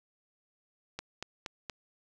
click train, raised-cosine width 0.2 ms, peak -20 dBFS, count 4, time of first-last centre 0.99-1.698 s, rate 4.24 Hz, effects none

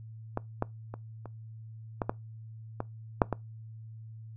clicks, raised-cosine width 1 ms, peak -16 / -14 / -25 / -28 / -15 / -14 / -18 / -6 / -15 dBFS, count 9, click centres 0.374 / 0.624 / 0.94 / 1.257 / 2.018 / 2.095 / 2.804 / 3.218 / 3.327 s, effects noise-tail reverb RT60 0.2 s tail -22 dB re dry + added 111 Hz sine -43 dBFS peak until 4.36 s

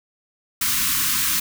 white band-stop noise, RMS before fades -21 dBFS, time 0.61-1.4 s, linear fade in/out 5 ms, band 310 to 1000 Hz, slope 96 dB/octave, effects none

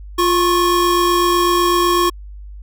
square tone pair together, 349.2 / 1095.6 Hz, F4 / C#6, 0 / -21 cents, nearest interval octave + minor sixth, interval 1979 cents, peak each -16 dBFS, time 0.18-2.1 s, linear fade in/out 10 ms, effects added 50 Hz sine -31 dBFS peak until 2.62 s

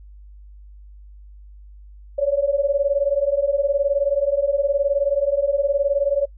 sine beating tone pair, 552 / 571 Hz, C#5 / D5, -7 / -49 cents, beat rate 19 Hz, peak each -20 / -19 dBFS, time 2.18-6.26 s, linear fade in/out 10 ms, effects noise-tail reverb RT60 0.1 s tail -22 dB re dry + added 50 Hz sine -40 dBFS peak until 6.37 s

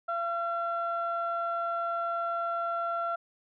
sine tone pair together, 681 / 1362 Hz, F5 / F6, -44 / -44 cents, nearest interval octave, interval 1200 cents, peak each -31 / -30 dBFS, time 0.08-3.16 s, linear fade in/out 10 ms, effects tanh soft clip ceiling -22 dBFS

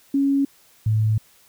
sine tone pair in turn, 277.2 / 108.81 Hz, C#4 / A2, 0 / -19 cents, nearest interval octave + major third, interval 1619 cents, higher first, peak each -16 dBFS, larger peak neither, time 0.14-0.45 / 0.86-1.18 s, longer second, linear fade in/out 5 ms, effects white hiss -55 dBFS RMS until 1.48 s

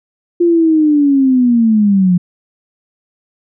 sine linear sweep, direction down, 349.2 to 174.1 Hz, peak -7 dBFS, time 0.4-2.18 s, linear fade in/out 10 ms, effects none

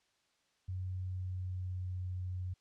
sine tone with pitch glide, 92.5 to 91.38 Hz, F#2 to F#2, 0 to -21 cents, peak -36 dBFS, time 0.68-2.54 s, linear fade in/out 10 ms, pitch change -21 cents, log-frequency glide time 0.94-2.01 s, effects white hiss -75 dBFS RMS until 2.6 s + low-pass 6000 Hz 12 dB/octave

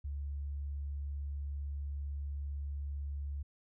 sine tone, 71.1 Hz, C#2, 45 cents sharp, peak -36 dBFS, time 0.04-3.43 s, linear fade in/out 10 ms, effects none

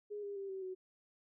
sine tone with pitch steps, 414.6 / 403.7 / 393.1 / 382.8 / 372.8 Hz, G#4 / G#4 / G4 / G4 / F#4, -3 / -49 / +5 / -41 / +13 cents, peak -40 dBFS, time 0.1-0.75 s, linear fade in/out 20 ms, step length 130 ms, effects none

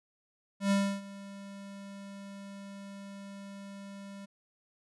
square tone with ADSR envelope, 198.2 Hz, G3, 19 cents sharp, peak -24 dBFS, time 0.6-4.26 s, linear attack 110 ms, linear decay 300 ms, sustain -20 dB, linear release 14 ms, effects resampled to 24000 Hz

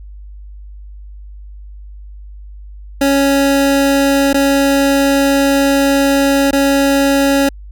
25% pulse tone with dropouts, 277.2 Hz, C#4, in tune, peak -6 dBFS, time 3.01-7.49 s, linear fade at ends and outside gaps 5 ms, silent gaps 4.331-4.342 / 6.51-6.529 s, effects added 50 Hz sine -30 dBFS peak until 7.71 s

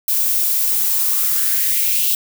violet noise with high-pass filter sweep, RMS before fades -17 dBFS, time 0.08-2.15 s, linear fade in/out 2 ms, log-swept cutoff 360 to 3100 Hz, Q 3.6, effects none

